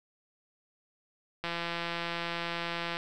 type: click train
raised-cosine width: 0.3 ms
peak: -18 dBFS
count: 261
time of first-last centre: 1.44-2.969 s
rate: 170 Hz
effects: none